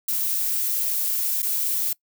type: noise with dropouts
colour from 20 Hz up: violet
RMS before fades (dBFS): -24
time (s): 0.08-1.93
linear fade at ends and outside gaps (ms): 5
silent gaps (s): 1.421-1.427
effects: noise-tail reverb RT60 0.1 s tail -23 dB re dry